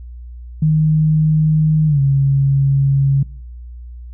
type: tone with pitch glide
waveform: sine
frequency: 155.56 to 137.79 Hz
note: D#3 to C#3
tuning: 0 to -10 cents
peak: -10 dBFS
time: 0.62-3.23 s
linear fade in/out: 5 ms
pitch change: -210 cents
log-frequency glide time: 1.87-2 s
effects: noise-tail reverb RT60 0.7 s tail -23 dB re dry + added 60 Hz sine -30 dBFS peak until 4.13 s